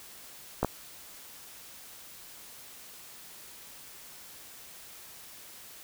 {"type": "clicks", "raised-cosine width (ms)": 1, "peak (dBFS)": -12, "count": 2, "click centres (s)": [0.63, 0.647], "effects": ["white hiss -49 dBFS RMS until 5.83 s"]}